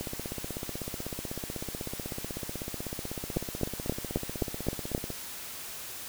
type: two click trains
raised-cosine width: 2 ms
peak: -13 / -22 dBFS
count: 7 / 83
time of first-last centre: 3.37-4.949 / 0.01-5.103 s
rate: 3.8 / 16.1 Hz
effects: white hiss -41 dBFS RMS until 6.08 s